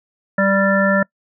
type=harmonic tone; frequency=196 Hz; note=G3; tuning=in tune; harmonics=1 / 3 / 5 / 7 / 9; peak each=-17 / -17 / -28 / -21 / -19 dBFS; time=0.38-1.03 s; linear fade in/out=5 ms; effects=noise-tail reverb RT60 0.1 s tail -25 dB re dry